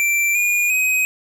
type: tone with pitch steps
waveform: square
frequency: 2349 / 2433 / 2521 Hz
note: D7 / D#7 / D#7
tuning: 0 / -39 / +22 cents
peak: -16 dBFS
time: 0-1.05 s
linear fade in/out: 0 ms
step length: 350 ms
effects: none